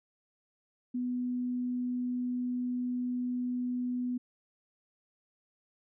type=tone; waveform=sine; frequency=247.8 Hz; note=B3; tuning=6 cents sharp; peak=-30 dBFS; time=0.94-4.18 s; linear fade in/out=10 ms; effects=none